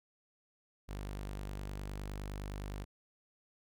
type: tone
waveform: sawtooth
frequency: 49.73 Hz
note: G1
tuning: 26 cents sharp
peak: -36 dBFS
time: 0.88-2.85 s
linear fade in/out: 20 ms
effects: none